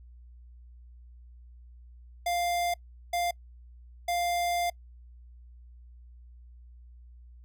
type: tone bursts at uneven times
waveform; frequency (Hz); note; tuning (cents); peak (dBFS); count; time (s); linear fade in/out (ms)
square; 698.5; F5; 0; -27; 3; 2.26-2.74 / 3.13-3.31 / 4.08-4.7; 5
effects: noise-tail reverb RT60 0.1 s tail -26 dB re dry + added 60 Hz sine -48 dBFS peak until 7.44 s